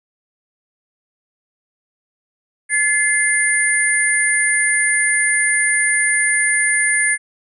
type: tone cluster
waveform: sine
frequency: 1715 / 2085 / 9270 Hz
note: A6 / C7 / D9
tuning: -45 / -7 / -24 cents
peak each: -18 dBFS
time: 2.69-7.18 s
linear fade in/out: 50 ms
effects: none